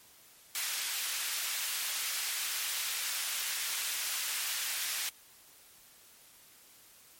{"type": "high-pass noise", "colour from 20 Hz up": "pink", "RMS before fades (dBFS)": -35, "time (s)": [0.55, 5.09], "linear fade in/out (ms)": 0, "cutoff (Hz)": 2000, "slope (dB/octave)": 12, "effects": ["white hiss -58 dBFS RMS until 7.19 s", "MP3 64 kbps"]}